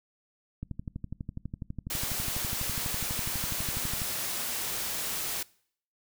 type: click train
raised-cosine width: 5 ms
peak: -23 dBFS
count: 42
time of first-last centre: 0.63-4.018 s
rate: 12.1 Hz
type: noise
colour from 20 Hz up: white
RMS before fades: -33 dBFS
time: 1.9-5.43 s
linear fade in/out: 5 ms
effects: noise-tail reverb RT60 0.6 s tail -23 dB re dry